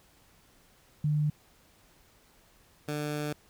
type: tone pair in turn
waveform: sine / 15% pulse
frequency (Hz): 150 / 148.88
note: D3 / D3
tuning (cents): +37 / +24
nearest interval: unison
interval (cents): 13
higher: first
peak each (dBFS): -24 / -25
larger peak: first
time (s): 1.04-1.3 / 2.88-3.33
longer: second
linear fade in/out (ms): 5
effects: pink hiss -62 dBFS RMS until 3.49 s